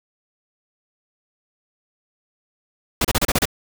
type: noise bursts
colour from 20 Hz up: pink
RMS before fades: -18 dBFS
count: 7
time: 3.01-3.455 s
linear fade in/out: 5 ms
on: 37 ms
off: 31 ms
effects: none